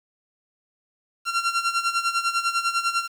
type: tone with tremolo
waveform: sawtooth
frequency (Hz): 1371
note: F6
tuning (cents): -32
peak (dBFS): -15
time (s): 1.25-3.08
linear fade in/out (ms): 50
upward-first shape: sine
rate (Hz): 10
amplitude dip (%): 75
effects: low-pass 8000 Hz 12 dB/octave + 8-bit